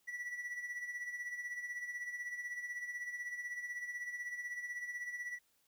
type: tone with tremolo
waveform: triangle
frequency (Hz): 1952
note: B6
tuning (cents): -21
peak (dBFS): -36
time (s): 0.07-5.39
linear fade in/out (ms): 20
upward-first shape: sine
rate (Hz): 16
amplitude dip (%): 60
effects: white hiss -75 dBFS RMS until 5.67 s